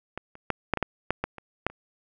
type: clicks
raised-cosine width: 0.5 ms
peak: -18 / -30 / -9 / -7 / -13 / -9 / -8 / -12 / -25 / -8 / -30 dBFS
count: 11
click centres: 0.176 / 0.354 / 0.503 / 0.737 / 0.773 / 0.827 / 1.106 / 1.24 / 1.383 / 1.666 / 1.7 s
effects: none